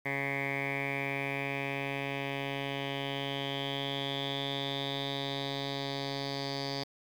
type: tone with low-pass filter sweep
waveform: 10% pulse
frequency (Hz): 138.59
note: C#3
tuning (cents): 0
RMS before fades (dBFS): -35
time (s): 0.05-6.84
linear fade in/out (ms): 10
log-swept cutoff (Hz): 2100 to 4600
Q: 7.5
effects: 9-bit